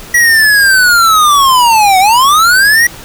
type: linear two-way sweep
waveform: square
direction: down then up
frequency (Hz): 1935 to 733 to 1935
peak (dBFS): -5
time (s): 0.14-2.87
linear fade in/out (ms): 5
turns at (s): 1.99
effects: pink hiss -30 dBFS RMS until 3.04 s